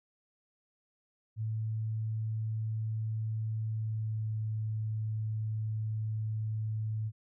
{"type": "tone with pitch glide", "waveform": "sine", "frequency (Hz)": [110, 108.99], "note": ["A2", "A2"], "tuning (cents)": [0, -16], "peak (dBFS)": -31, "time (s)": [1.36, 7.12], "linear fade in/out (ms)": 50, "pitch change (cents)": -16, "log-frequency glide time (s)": [3.69, 4.36], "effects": []}